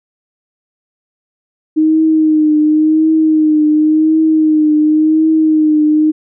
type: tone with vibrato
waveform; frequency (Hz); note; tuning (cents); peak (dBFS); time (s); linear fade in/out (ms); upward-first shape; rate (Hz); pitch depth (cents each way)
sine; 310.5; D#4; -3; -7; 1.76-6.12; 20; triangle; 0.92; 44
effects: none